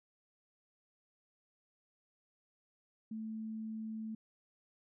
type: tone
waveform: sine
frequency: 220 Hz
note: A3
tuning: in tune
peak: -39 dBFS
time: 3.11-4.15 s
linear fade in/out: 5 ms
effects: none